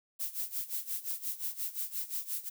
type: noise with tremolo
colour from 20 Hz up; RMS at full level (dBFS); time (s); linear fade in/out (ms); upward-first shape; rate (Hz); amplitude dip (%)
violet; -34; 0.19-2.5; 20; sine; 5.7; 85
effects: none